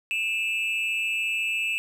triangle tone with amplitude modulation, 2637 Hz, E7, in tune, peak -19 dBFS, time 0.11-1.78 s, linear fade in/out 0 ms, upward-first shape sine, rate 214 Hz, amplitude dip 80%, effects none

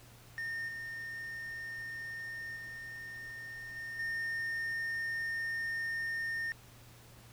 triangle tone with level steps, 1825 Hz, A#6, 37 cents flat, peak -34 / -38 / -41 / -38 / -32 dBFS, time 0.38-6.52 s, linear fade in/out 0 ms, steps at 0.68 / 2.56 / 3.76 / 3.99 s, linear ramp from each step 5 ms, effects added 118 Hz sine -57 dBFS peak until 7.32 s + pink hiss -58 dBFS RMS until 7.32 s

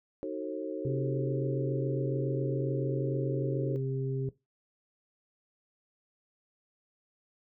sine chord, D# diminished seventh, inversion none, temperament just, 311.1 / 373.4 / 448 / 537.6 Hz, D#4 / F#4 / A4 / C5, 0 / +16 / +31 / +47 cents, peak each -38 dBFS, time 0.23-3.76 s, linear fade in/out 0 ms
harmonic tone, 133.5 Hz, C3, 35 cents sharp, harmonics 1 / 2 / 3, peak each -30 / -42 / -37 dBFS, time 0.85-4.29 s, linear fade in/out 2 ms
effects noise-tail reverb RT60 0.2 s tail -17 dB re dry

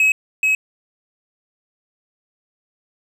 triangle tone with echo, 2559 Hz, D#7, 48 cents sharp, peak -10 dBFS, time 0-0.12 s, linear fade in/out 2 ms, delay 430 ms, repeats 1, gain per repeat -2 dB, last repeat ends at 0.55 s, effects none

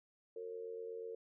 sine tone with amplitude modulation, 455.5 Hz, A#4, 40 cents flat, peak -39 dBFS, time 0.36-1.15 s, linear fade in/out 5 ms, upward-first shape sine, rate 88.2 Hz, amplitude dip 75%, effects none

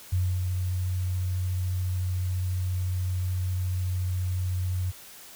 sine tone with ADSR envelope, 91.4 Hz, F#2, 21 cents flat, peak -21 dBFS, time 0.12-4.92 s, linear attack 11 ms, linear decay 260 ms, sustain -4 dB, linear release 24 ms, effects white hiss -47 dBFS RMS until 5.35 s

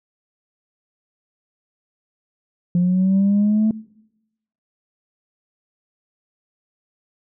sine linear sweep, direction up, 174.61 to 220 Hz, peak -12 dBFS, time 2.75-3.71 s, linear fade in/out 2 ms, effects noise-tail reverb RT60 0.9 s tail -22 dB re dry + tanh soft clip ceiling -11 dBFS

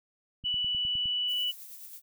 click train, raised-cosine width 5 ms, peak -34 dBFS, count 7, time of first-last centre 0.44-1.057 s, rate 9.73 Hz
sine tone, 2960 Hz, F#7, in tune, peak -27 dBFS, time 0.44-1.52 s, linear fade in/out 20 ms
violet noise with tremolo, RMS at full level -44 dBFS, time 1.27-2.02 s, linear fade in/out 50 ms, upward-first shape triangle, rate 9.2 Hz, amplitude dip 45%
effects none

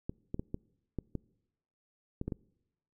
clicks, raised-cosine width 3 ms, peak -22 dBFS, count 9, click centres 0.095 / 0.344 / 0.395 / 0.544 / 0.987 / 1.153 / 2.214 / 2.28 / 2.322 s, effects noise-tail reverb RT60 0.9 s tail -25 dB re dry

